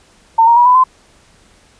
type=tone with pitch steps; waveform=sine; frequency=906 / 935.2 / 965.4 / 996.6 / 1028.8 Hz; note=A#5 / A#5 / B5 / B5 / C6; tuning=-50 / +5 / -40 / +15 / -30 cents; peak=-5 dBFS; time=0.38-0.84 s; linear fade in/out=10 ms; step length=92 ms; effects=pink hiss -49 dBFS RMS until 1.79 s + resampled to 22050 Hz